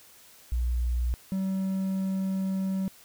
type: tone pair in turn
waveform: sine / triangle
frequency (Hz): 60.3 / 191.07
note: B1 / G3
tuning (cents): -41 / -44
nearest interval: octave + minor sixth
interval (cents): 1997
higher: second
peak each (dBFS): -24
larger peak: neither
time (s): 0.52-1.14 / 1.32-2.88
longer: second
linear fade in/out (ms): 0
effects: white hiss -54 dBFS RMS until 3.04 s

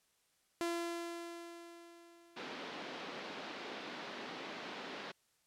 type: tone with exponential decay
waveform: sawtooth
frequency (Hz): 340.6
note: F4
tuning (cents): -43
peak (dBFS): -30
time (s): 0.61-3.1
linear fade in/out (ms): 0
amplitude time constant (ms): 540
type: band-pass noise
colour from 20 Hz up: pink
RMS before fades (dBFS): -46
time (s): 2.36-5.12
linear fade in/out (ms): 10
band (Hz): 220 to 4300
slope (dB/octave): 24
effects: white hiss -75 dBFS RMS until 5.46 s + low-pass 11000 Hz 12 dB/octave

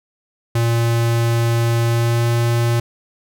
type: tone with pitch glide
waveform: square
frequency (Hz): 116.6 to 117.68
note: A#2 to A#2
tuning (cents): +1 to +17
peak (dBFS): -15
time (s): 0.55-2.8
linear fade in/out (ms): 5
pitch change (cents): +16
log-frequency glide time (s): 1.84-2.28
effects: none

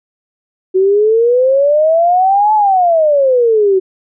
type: exponential two-way sweep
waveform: sine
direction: up then down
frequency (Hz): 370 to 869 to 370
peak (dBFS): -7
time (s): 0.74-3.8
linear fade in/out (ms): 20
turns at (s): 2.54
effects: none

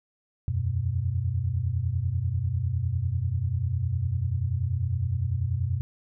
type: chord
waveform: sine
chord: E suspended second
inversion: none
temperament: equal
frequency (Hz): 82.41 / 92.5 / 123.47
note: E2 / F#2 / B2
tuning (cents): 0 / 0 / 0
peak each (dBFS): -32 / -27 / -28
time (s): 0.48-5.81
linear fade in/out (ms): 0
effects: none

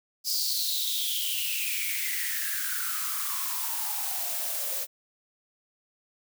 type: noise with high-pass filter sweep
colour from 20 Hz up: blue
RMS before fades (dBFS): -30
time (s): 0.24-4.87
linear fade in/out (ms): 50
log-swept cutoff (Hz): 5000 to 520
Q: 8.3
effects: none

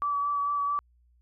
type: tone with vibrato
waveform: sine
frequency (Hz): 1149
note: D6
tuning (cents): -38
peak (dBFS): -25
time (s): 0.02-0.79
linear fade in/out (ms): 0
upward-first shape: sine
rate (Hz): 4.5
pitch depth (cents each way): 17
effects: added 60 Hz sine -60 dBFS peak until 1.21 s

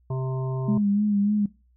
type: harmonic tone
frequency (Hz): 130.81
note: C3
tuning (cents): 0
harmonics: 1 / 3 / 5 / 7 / 8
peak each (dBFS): -25 / -35 / -39 / -42 / -43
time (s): 0.1-0.78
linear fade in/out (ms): 5
type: tone with vibrato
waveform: sine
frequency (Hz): 205.6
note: G#3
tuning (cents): -17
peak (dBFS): -19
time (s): 0.68-1.46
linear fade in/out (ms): 5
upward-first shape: sine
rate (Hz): 3.4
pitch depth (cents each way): 43
effects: noise-tail reverb RT60 0.3 s tail -21 dB re dry + added 61 Hz sine -58 dBFS peak until 1.76 s

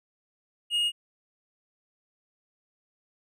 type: tone with tanh clipping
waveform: sine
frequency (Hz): 2862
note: F7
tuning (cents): +42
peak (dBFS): -24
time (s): 0.7-0.92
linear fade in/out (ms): 50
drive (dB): 5
effects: none

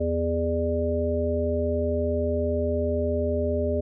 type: harmonic tone with a mistuned harmonic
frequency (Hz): 82.41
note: E2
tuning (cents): 0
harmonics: 1 / 3 / 5 / 7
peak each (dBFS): -27 / -30 / -28 / -27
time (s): 0-3.81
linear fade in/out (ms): 10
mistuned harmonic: 7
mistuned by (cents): +53
effects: none

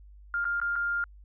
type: tone with dropouts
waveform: sine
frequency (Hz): 1403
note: F6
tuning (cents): +8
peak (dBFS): -26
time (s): 0.34-1.04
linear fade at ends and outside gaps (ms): 1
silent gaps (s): 0.444-0.452 / 0.601-0.615 / 0.756-0.761
effects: added 50 Hz sine -48 dBFS peak until 1.24 s

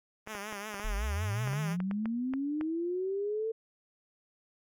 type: tone with vibrato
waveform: 5% pulse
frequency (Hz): 207.7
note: G#3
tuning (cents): 0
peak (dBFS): -27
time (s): 0.26-1.77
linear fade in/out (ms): 50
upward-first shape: triangle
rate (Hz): 5.4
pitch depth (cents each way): 100
type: clicks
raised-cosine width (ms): 0.5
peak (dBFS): -25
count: 12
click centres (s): 0.274 / 0.351 / 0.526 / 0.743 / 0.798 / 1.475 / 1.533 / 1.803 / 1.912 / 2.057 / 2.337 / 2.611
type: linear sweep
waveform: sine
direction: up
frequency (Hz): 30.42 to 451.8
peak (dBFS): -30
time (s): 0.84-3.52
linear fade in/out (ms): 10
effects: none

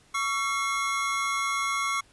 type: tone cluster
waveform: square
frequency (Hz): 1123 / 1348 / 2158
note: C#6 / E6 / C#7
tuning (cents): +22 / +38 / -47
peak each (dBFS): -29 / -34 / -31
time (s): 0.14-2.01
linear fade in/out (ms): 10
effects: pink hiss -59 dBFS RMS until 2.12 s + resampled to 24000 Hz

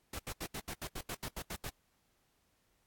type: noise bursts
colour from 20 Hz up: pink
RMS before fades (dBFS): -41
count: 12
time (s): 0.13-1.696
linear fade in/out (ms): 5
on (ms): 59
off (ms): 78
effects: pink hiss -75 dBFS RMS until 2.86 s + AAC 64 kbps

